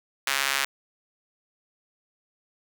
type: tone with high-pass filter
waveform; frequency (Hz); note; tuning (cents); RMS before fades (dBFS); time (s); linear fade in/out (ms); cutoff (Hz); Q
sawtooth; 137.5; C#3; -14; -26; 0.27-0.65; 2; 1700; 1.1
effects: none